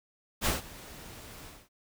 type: noise with ADSR envelope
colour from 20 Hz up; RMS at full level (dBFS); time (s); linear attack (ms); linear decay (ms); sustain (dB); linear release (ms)
pink; -26; 0.41-1.69; 52; 150; -21; 230
effects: none